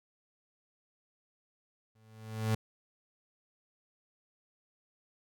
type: tone with exponential growth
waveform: 35% pulse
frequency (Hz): 110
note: A2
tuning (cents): 0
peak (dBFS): -24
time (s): 1.95-2.55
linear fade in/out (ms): 5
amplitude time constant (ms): 130
effects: none